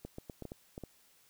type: clicks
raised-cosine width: 2 ms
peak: -29 dBFS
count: 8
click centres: 0.05 / 0.184 / 0.298 / 0.423 / 0.453 / 0.519 / 0.779 / 0.837 s
effects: white hiss -66 dBFS RMS until 1.29 s